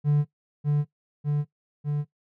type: tone with echo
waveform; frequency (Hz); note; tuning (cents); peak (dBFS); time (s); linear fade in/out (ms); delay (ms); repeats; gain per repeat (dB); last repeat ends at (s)
triangle; 146.83; D3; 0; -15; 0.04-0.25; 50; 600; 3; -2; 2.05
effects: noise-tail reverb RT60 0.1 s tail -18 dB re dry + tanh soft clip ceiling -11 dBFS